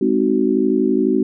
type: chord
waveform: sine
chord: Ab dominant seventh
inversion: none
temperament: just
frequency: 207.7 / 259.6 / 311.5 / 373.8 Hz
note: Ab3 / C4 / Eb4 / Gb4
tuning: 0 / -13 / +2 / +18 cents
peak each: -21 / -18 / -20 / -18 dBFS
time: 0.01-1.23 s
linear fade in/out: 5 ms
effects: none